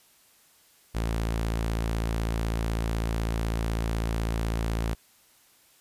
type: tone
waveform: sawtooth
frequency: 56 Hz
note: A1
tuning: 31 cents sharp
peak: -22 dBFS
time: 0.94-4.95 s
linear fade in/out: 20 ms
effects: white hiss -60 dBFS RMS until 5.8 s + resampled to 32000 Hz